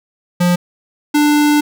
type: tone pair in turn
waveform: square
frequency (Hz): 176.7 / 295.8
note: F3 / D4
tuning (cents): +21 / +13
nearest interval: major sixth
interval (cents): 892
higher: second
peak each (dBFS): -11 / -10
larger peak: second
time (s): 0.4-0.56 / 1.14-1.61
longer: second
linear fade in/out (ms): 10
effects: none